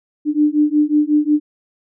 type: beating tone pair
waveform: sine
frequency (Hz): 296.3 / 301.8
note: D4 / D4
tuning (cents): +15 / +47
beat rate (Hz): 5.5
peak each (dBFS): -15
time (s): 0.25-1.4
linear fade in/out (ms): 50
effects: none